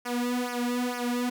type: tone with flanger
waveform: sawtooth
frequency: 244.7 Hz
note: B3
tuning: 16 cents flat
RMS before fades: -29 dBFS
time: 0.05-1.3 s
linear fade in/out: 10 ms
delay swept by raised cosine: 0.25 to 2.85 ms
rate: 2.2 Hz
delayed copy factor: -1
effects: none